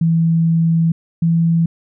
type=tone pair in turn; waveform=sine; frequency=164.81 / 166.34 Hz; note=E3 / E3; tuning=0 / +16 cents; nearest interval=unison; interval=16 cents; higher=second; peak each=-11 dBFS; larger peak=neither; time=0.01-0.92 / 1.22-1.66 s; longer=first; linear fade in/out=5 ms; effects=none